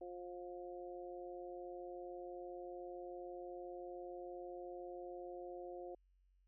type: harmonic tone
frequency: 177.4 Hz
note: F3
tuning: 27 cents sharp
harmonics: 2 / 3 / 4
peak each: -49 / -51 / -53 dBFS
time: 0.01-5.95 s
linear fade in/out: 5 ms
effects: added 46 Hz sine -70 dBFS peak until 6.47 s